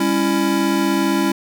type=chord; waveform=square; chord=C# diminished; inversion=second; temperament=just; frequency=199.57 / 277.2 / 332.6 Hz; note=G3 / C#4 / E4; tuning=+31 / 0 / +16 cents; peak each=-22 / -21 / -20 dBFS; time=0-1.32 s; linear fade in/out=5 ms; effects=none